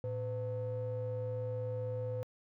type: ring-modulated tone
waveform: triangle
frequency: 196.7 Hz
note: G3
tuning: 6 cents sharp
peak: -29 dBFS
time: 0.04-2.23 s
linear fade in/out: 0 ms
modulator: 309 Hz
effects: tanh soft clip ceiling -26 dBFS